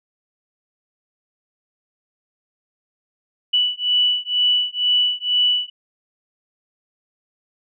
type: beating tone pair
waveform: sine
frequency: 2960 / 2962.1 Hz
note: F#7 / F#7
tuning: 0 / +1 cents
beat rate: 2.1 Hz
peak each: -19 dBFS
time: 3.53-5.7 s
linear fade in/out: 10 ms
effects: none